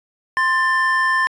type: tone pair together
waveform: triangle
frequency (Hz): 1046.5 / 1776.6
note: C6 / A6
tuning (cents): 0 / +16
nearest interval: major sixth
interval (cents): 916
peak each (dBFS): -17 / -15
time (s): 0.37-1.27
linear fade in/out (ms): 0
effects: resampled to 22050 Hz